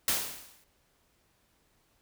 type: noise with exponential decay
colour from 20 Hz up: white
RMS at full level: -25 dBFS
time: 0.08-0.64 s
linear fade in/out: 1 ms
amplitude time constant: 120 ms
effects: pink hiss -70 dBFS RMS until 2.01 s